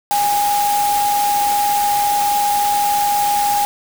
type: tone in noise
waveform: sine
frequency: 820 Hz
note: G#5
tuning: 22 cents flat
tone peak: -14 dBFS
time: 0.11-3.65 s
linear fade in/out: 0 ms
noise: white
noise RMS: -24 dBFS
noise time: 0.11-3.65 s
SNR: +7 dB
effects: none